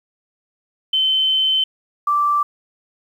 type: tone pair in turn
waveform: sine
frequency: 3072 / 1170.5 Hz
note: G7 / D6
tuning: -36 / -6 cents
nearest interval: octave + perfect fourth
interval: 1670 cents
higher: first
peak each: -14 dBFS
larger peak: neither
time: 0.93-1.64 / 2.07-2.43 s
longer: first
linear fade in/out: 5 ms
effects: 8-bit